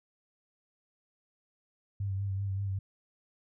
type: tone with vibrato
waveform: sine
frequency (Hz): 98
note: G2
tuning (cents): 0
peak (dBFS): -30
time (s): 2-2.79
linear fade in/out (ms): 5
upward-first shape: sine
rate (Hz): 5.2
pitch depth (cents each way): 37
effects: none